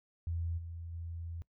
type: tone with level steps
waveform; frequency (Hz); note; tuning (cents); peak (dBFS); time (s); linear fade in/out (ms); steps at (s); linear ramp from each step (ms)
sine; 84; E2; +33; -33 / -41 / -39; 0.27-1.42; 0; 0.57 / 0.92; 20
effects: noise-tail reverb RT60 0.1 s tail -21 dB re dry